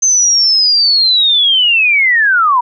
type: linear sweep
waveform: sine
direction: down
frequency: 6272 to 940 Hz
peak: -7 dBFS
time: 0.02-2.61 s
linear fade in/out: 10 ms
effects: none